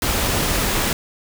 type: noise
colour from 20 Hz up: pink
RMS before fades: -20 dBFS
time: 0.02-0.93 s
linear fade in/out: 2 ms
effects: none